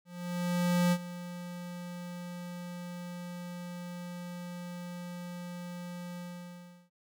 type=tone with ADSR envelope; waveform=square; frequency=176.3 Hz; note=F3; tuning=17 cents sharp; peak=-24 dBFS; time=0.05-6.9 s; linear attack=870 ms; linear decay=57 ms; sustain=-16 dB; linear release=710 ms; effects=none